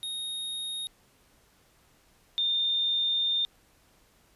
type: tone pair in turn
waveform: square / sine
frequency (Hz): 3729 / 3621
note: A#7 / A7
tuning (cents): 0 / +49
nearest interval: minor second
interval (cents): 51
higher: first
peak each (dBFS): -33 / -24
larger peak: second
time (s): 0.03-0.87 / 2.38-3.45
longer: second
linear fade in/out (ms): 0
effects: pink hiss -63 dBFS RMS until 4.35 s + resampled to 32000 Hz